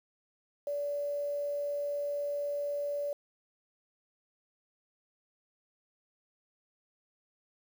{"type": "tone with quantisation", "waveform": "sine", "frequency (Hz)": 576, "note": "D5", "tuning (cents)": -34, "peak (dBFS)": -31, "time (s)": [0.67, 3.13], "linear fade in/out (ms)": 2, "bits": 9, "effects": []}